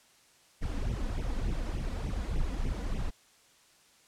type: noise with flanger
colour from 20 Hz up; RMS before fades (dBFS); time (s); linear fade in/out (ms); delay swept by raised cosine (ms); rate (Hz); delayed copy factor
brown; -32; 0.61-3.11; 20; 0.33 to 4.13; 3.4; +0.95
effects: white hiss -62 dBFS RMS until 4.07 s + low-pass 9000 Hz 12 dB/octave

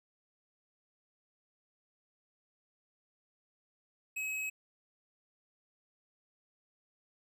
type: tone with hard clipping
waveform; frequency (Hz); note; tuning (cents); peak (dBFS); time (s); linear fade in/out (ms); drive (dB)
triangle; 2557; D#7; +47; -36; 4.16-4.5; 10; 16
effects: none

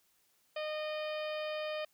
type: harmonic tone with a mistuned harmonic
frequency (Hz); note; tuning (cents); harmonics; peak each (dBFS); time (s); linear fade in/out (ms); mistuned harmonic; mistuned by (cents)
613; D#5; -26; 1 / 2 / 3 / 4 / 5 / 6 / 7 / 8; -36 / -46 / -48 / -46 / -48 / -53 / -57 / -55; 0.56-1.85; 5; 7; +40
effects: white hiss -72 dBFS RMS until 1.93 s

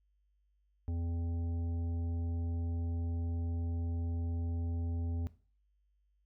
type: harmonic tone with a mistuned harmonic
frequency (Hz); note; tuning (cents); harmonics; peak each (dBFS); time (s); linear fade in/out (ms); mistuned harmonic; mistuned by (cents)
84.1; E2; +35; 1 / 3 / 5 / 7 / 9; -33 / -44 / -53 / -60 / -59; 0.88-5.27; 0; 9; +59
effects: noise-tail reverb RT60 0.4 s tail -17 dB re dry + added 50 Hz sine -70 dBFS peak until 6.25 s

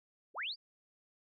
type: linear sweep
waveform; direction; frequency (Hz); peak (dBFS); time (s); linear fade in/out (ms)
sine; up; 261.6 to 4994; -36; 0.34-0.56; 50
effects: none

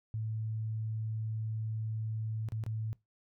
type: tone with dropouts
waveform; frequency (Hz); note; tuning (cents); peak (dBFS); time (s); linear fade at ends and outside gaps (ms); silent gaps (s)
sine; 110; A2; 0; -33; 0.14-2.93; 0; 2.487-2.521 / 2.638-2.664
effects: noise-tail reverb RT60 0.2 s tail -22 dB re dry

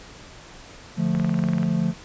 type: chord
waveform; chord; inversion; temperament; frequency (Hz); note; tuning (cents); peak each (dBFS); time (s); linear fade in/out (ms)
triangle; D minor; none; equal; 146.83 / 174.61 / 220; D3 / F3 / A3; 0 / 0 / 0; -25 / -20 / -23; 0.96-1.94; 50
type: click train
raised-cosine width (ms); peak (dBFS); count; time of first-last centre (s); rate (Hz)
0.5; -18; 11; 1.15-1.631; 20.8
effects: pink hiss -44 dBFS RMS until 2.04 s + resampled to 16000 Hz

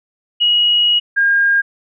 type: tone pair in turn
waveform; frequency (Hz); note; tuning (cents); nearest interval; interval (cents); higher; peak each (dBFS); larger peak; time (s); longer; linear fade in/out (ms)
sine; 2900 / 1615.9; F#7 / G#6; -35 / -48; minor seventh; 1013; first; -10; neither; 0.4-1 / 1.16-1.62; first; 20
effects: none

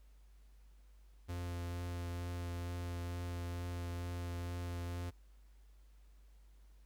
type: tone with vibrato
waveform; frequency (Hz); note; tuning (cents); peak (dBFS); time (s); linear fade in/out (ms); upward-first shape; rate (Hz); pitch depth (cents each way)
45% pulse; 87.31; F2; 0; -39; 1.28-5.11; 20; triangle; 2.2; 12
effects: added 50 Hz sine -58 dBFS peak until 6.85 s + pink hiss -75 dBFS RMS until 6.85 s

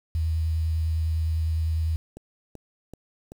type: tone with vibrato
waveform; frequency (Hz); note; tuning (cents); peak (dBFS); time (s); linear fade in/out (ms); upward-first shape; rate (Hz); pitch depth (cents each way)
sine; 80.4; E2; -43; -22; 0.15-1.96; 0; sine; 9.9; 16
type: click train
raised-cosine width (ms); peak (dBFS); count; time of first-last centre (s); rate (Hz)
2; -27; 4; 2.17-3.319; 2.61
effects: 8-bit

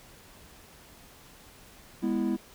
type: chord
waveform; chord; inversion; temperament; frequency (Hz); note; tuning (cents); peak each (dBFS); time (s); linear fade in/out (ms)
triangle; E major; first; just; 206 / 247.2 / 329.6; G#3 / B3 / E4; -14 / +2 / 0; -28; 2.02-2.37; 20
effects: pink hiss -53 dBFS RMS until 2.54 s

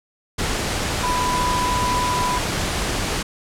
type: tone in noise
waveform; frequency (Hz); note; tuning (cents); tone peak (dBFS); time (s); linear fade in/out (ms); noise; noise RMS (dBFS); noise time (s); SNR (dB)
sine; 992; B5; +7; -20; 1.03-2.39; 10; pink; -23; 0.38-3.23; 0
effects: low-pass 9000 Hz 12 dB/octave

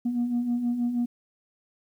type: beating tone pair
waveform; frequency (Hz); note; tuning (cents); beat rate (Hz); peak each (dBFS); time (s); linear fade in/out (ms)
sine; 235.7 / 242; A#3 / B3; +19 / -35; 6.3; -31 / -23; 0.05-1.06; 10
effects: tanh soft clip ceiling -20 dBFS + 10-bit

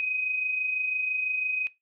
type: tone pair together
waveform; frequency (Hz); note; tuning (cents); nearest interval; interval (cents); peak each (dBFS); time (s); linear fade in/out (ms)
sine; 2489 / 2515; D#7 / D#7; 0 / +18; unison; 18; -36 / -26; 0-1.67; 0
effects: noise-tail reverb RT60 0.2 s tail -19 dB re dry

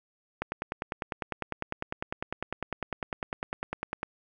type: click train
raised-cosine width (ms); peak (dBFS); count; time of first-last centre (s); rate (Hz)
0.5; -16; 37; 0.42-4.031; 9.97
effects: none

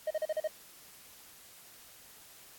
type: tone bursts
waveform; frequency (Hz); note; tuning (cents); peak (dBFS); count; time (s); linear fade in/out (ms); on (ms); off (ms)
triangle; 622.3; D#5; 0; -27; 6; 0.07-0.476; 5; 36; 38
effects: white hiss -55 dBFS RMS until 2.58 s + AAC 64 kbps

